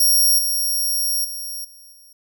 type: tone with level steps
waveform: 5% pulse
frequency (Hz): 5580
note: F8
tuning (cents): -2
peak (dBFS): -7 / -13 / -22 / -37 / -40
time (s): 0-2.13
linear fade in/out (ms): 5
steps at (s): 0.38 / 1.24 / 1.64 / 1.92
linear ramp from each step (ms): 10
effects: none